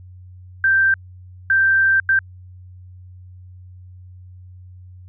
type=tone bursts at uneven times; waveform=sine; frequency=1568 Hz; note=G6; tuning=in tune; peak=-12 dBFS; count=3; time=0.64-0.94 / 1.5-2 / 2.09-2.19 s; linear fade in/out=2 ms; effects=added 91 Hz sine -38 dBFS peak until 5.08 s